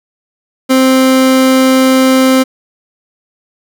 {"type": "tone", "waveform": "30% pulse", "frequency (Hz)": 261.6, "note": "C4", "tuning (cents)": 0, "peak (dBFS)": -3, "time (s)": [0.69, 2.44], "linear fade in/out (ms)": 20, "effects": []}